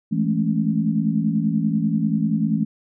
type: chord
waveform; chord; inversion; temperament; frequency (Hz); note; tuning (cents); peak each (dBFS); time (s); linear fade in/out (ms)
sine; A major seventh; second; equal with one note detuned; 164.81 / 209.7 / 220 / 277.2; E3 / G#3 / A3 / C#4; 0 / +17 / 0 / 0; -23 / -23 / -22 / -27; 0.11-2.65; 20
effects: none